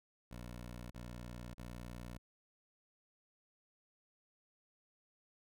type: tone bursts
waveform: 15% pulse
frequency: 60 Hz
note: B1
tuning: 49 cents flat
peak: -40 dBFS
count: 3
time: 0.31-2.18 s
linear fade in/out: 5 ms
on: 600 ms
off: 35 ms
effects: none